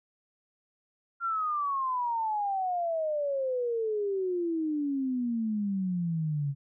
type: exponential sweep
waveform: sine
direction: down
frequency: 1391 to 137.7 Hz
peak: -27 dBFS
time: 1.2-6.55 s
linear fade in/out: 50 ms
effects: none